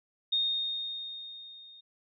sine tone with level ramp, 3691 Hz, A#7, 18 cents flat, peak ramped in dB -24 to -50 dBFS, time 0.32-1.81 s, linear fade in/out 10 ms, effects none

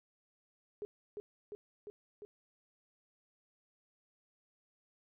sine tone with echo, 415.3 Hz, G#4, in tune, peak -38 dBFS, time 0.82-0.85 s, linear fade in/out 0 ms, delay 350 ms, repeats 4, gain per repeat -2 dB, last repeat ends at 2.25 s, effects none

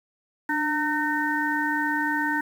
harmonic tone with a mistuned harmonic, 304.8 Hz, D#4, 36 cents flat, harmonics 1 / 3 / 5 / 6, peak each -28 / -28 / -28 / -28 dBFS, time 0.49-2.41 s, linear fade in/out 5 ms, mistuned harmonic 1, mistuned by -50 cents, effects 8-bit

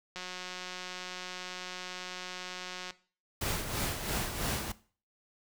click train, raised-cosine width 0.2 ms, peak -23 dBFS, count 501, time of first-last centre 0.16-2.907 s, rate 182 Hz
pink noise with tremolo, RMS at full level -32 dBFS, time 3.41-4.72 s, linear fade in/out 5 ms, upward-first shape sine, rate 3 Hz, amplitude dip 55%
effects noise-tail reverb RT60 0.4 s tail -17 dB re dry

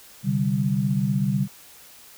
sine chord, C suspended second, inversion none, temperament equal with one note detuned, 130.81 / 146.83 / 195.21 Hz, C3 / D3 / G3, 0 / 0 / -7 cents, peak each -25 / -25 / -23 dBFS, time 0.23-1.48 s, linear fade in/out 50 ms, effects white hiss -48 dBFS RMS until 2.17 s

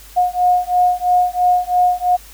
sine beating tone pair, 719 / 722 Hz, F#5 / F#5, -50 / -43 cents, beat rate 3 Hz, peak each -15 dBFS, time 0.16-2.17 s, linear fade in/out 20 ms, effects added 50 Hz sine -41 dBFS peak until 2.33 s + white hiss -42 dBFS RMS until 2.33 s

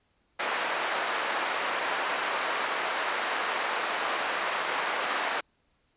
white band-pass noise, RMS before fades -30 dBFS, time 0.39-5.41 s, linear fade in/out 10 ms, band 550 to 1700 Hz, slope 12 dB/octave, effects pink hiss -71 dBFS RMS until 5.96 s + resampled to 8000 Hz

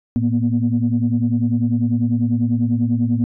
sine tone cluster, 112.8 / 234.9 / 245 Hz, A2 / A#3 / B3, +44 / +13 / -14 cents, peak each -19 dBFS, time 0.16-3.24 s, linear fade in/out 0 ms, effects tanh soft clip ceiling -7 dBFS

